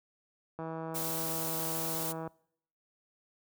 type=click train; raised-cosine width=1 ms; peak=-26 dBFS; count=274; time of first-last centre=0.59-2.275 s; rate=162 Hz
type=noise; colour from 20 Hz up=blue; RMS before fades=-36 dBFS; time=0.94-2.13 s; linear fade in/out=20 ms
effects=noise-tail reverb RT60 0.7 s tail -25 dB re dry + high-pass 60 Hz 12 dB/octave